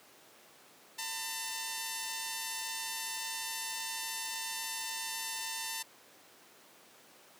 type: tone pair together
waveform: 5% pulse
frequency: 898.2 / 1003 Hz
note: A5 / B5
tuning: +35 / +26 cents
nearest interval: major second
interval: 191 cents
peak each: -25 / -31 dBFS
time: 0.98-5.83 s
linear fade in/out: 10 ms
effects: pink hiss -58 dBFS RMS until 7.39 s + high-pass 300 Hz 12 dB/octave